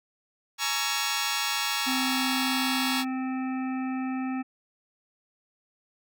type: chord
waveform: 10% pulse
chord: A# half-diminished seventh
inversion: third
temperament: just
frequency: 839.1 / 932.3 / 1118.8 / 1342.6 Hz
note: G#5 / A#5 / C#6 / E6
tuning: +18 / 0 / +16 / +31 cents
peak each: -24 dBFS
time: 0.58-3.05 s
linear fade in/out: 50 ms
type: harmonic tone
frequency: 260 Hz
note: C4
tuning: 11 cents flat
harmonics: 1 / 3 / 5 / 7 / 9 / 10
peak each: -28 / -38 / -42 / -45 / -47 / -48 dBFS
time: 1.86-4.43 s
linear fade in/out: 20 ms
effects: none